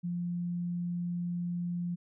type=tone; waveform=sine; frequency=174.61 Hz; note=F3; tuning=in tune; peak=-31 dBFS; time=0.03-1.96 s; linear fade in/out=20 ms; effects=none